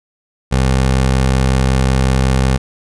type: tone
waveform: 20% pulse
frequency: 65.41 Hz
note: C2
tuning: in tune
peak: -6 dBFS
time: 0.51-2.58 s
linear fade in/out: 20 ms
effects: resampled to 24000 Hz